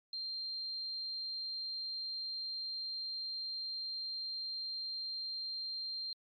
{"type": "tone", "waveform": "sine", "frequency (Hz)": 4175, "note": "C8", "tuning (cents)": -5, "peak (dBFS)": -38, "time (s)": [0.13, 6.13], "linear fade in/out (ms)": 2, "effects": ["AAC 64 kbps"]}